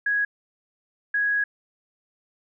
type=tone pair in turn; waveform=sine; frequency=1661.2 / 1661.2 Hz; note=G#6 / G#6; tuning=0 / 0 cents; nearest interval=unison; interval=0 cents; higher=neither; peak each=-20 dBFS; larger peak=neither; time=0.06-0.25 / 1.14-1.44 s; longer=second; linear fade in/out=5 ms; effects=none